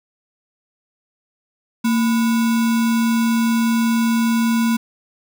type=tone with sample-and-hold; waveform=sine; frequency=229.3 Hz; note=A#3; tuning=28 cents flat; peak=-14 dBFS; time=1.84-4.77 s; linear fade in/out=10 ms; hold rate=1225 Hz; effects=none